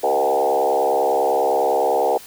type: tone with frequency modulation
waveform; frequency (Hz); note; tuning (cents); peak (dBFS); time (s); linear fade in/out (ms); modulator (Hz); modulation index
sine; 622.3; D#5; 0; -15; 0.03-2.18; 10; 69.9; 3.2
effects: white hiss -41 dBFS RMS until 2.26 s